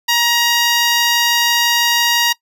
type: tone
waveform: 10% pulse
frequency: 946 Hz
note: A#5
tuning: 25 cents sharp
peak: -4 dBFS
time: 0.08-2.33 s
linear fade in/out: 10 ms
effects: noise-tail reverb RT60 0.1 s tail -20 dB re dry